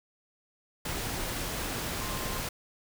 sine tone in noise, 1051 Hz, C6, 7 cents sharp, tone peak -42 dBFS, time 2.01-2.39 s, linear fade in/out 5 ms, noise pink, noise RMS -34 dBFS, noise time 0.85-2.49 s, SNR -11 dB, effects none

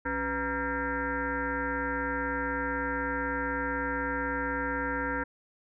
sine tone with frequency modulation, 938 Hz, A#5, 11 cents sharp, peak -28 dBFS, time 0.05-5.24 s, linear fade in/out 10 ms, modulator 220 Hz, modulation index 3.9, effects none

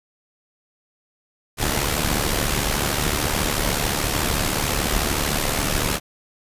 pink noise with amplitude modulation, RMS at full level -19 dBFS, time 1.57-6 s, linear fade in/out 50 ms, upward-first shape sine, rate 73.7 Hz, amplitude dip 65%, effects resampled to 32000 Hz

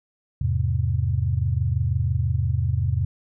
sine chord, E augmented, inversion none, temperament just, 82.41 / 103.01 / 128.76 Hz, E2 / G#2 / B#2, 0 / -14 / -27 cents, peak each -24 dBFS, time 0.41-3.05 s, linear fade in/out 5 ms, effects none

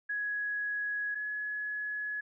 sine tone pair in turn, 1672 / 1692.4 Hz, G#6 / G#6, +11 / +32 cents, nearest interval unison, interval 21 cents, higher second, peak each -31 / -33 dBFS, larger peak first, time 0.09-1.15 / 1.15-2.21 s, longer neither, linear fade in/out 10 ms, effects none

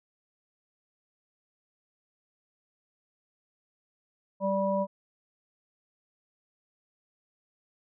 harmonic tone, 195 Hz, G3, 9 cents flat, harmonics 1 / 3 / 5, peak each -30 / -27 / -32 dBFS, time 4.4-4.87 s, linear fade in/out 50 ms, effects none

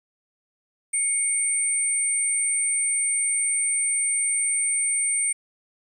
sine tone pair together, 2221 / 8840 Hz, C#7 / C#9, +3 / -6 cents, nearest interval 2 octaves, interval 2391 cents, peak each -30 / -21 dBFS, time 0.93-5.33 s, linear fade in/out 10 ms, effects 9-bit

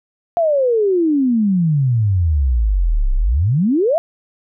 sine exponential two-way sweep, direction down then up, 698.5 to 30.87 to 698.5 Hz, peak -12 dBFS, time 0.37-3.98 s, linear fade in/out 0 ms, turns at 3.14 s, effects none

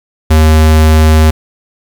square tone, 78.3 Hz, D#2, 11 cents sharp, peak -4 dBFS, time 0.3-1.31 s, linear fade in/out 10 ms, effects 7-bit

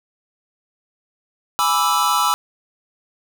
square chord, E dominant seventh, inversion first, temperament equal, 830.6 / 987.8 / 1174.7 / 1318.5 Hz, G#5 / B5 / D6 / E6, 0 / 0 / 0 / 0 cents, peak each -25 / -21 / -23 / -20 dBFS, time 1.59-2.34 s, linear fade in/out 0 ms, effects 7-bit

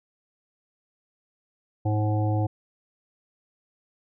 harmonic tone, 106.3 Hz, G#2, 41 cents sharp, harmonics 1 / 3 / 5 / 7 / 8, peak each -22 / -30 / -34 / -33 / -39 dBFS, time 1.85-2.47 s, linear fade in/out 10 ms, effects none

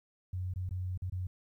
sine tone with dropouts, 91.7 Hz, F#2, 15 cents flat, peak -33 dBFS, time 0.33-1.27 s, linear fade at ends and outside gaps 5 ms, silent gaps 0.538-0.559 / 0.692-0.709 / 0.976-1.02 / 1.099-1.122 s, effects 12-bit

